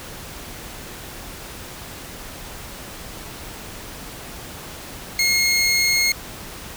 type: tone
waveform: 20% pulse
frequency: 2154 Hz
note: C7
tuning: 50 cents sharp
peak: -11 dBFS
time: 5.19-6.12 s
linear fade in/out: 2 ms
effects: pink hiss -36 dBFS RMS until 6.76 s